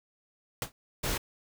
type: noise with exponential decay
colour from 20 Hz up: pink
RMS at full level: -28 dBFS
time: 0.62-0.72 s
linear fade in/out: 1 ms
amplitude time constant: 21 ms
type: noise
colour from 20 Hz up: pink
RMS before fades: -31 dBFS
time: 1.03-1.18 s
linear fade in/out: 10 ms
effects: none